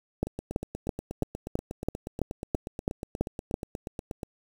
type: two click trains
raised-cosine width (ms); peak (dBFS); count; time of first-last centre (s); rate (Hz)
2; -21 / -12; 34 / 11; 0.27-4.232 / 0.23-3.541; 8.33 / 3.02
effects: 7-bit